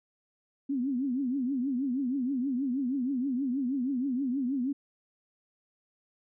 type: tone with vibrato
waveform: sine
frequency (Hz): 261.6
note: C4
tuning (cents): 0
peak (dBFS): -27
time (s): 0.69-4.73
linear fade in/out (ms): 10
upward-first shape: triangle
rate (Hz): 6.3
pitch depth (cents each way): 180
effects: none